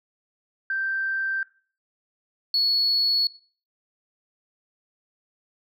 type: tone pair in turn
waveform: sine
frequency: 1566 / 4385 Hz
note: G6 / C#8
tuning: -2 / -20 cents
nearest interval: octave + tritone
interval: 1782 cents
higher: second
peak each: -23 / -18 dBFS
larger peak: second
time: 0.7-1.43 / 2.54-3.27 s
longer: neither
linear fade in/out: 2 ms
effects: noise-tail reverb RT60 0.4 s tail -19 dB re dry + tanh soft clip ceiling -15 dBFS